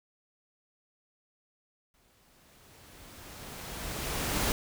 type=noise with exponential growth; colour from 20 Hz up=pink; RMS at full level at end=-28 dBFS; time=1.94-4.52 s; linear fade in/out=1 ms; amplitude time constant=560 ms; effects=none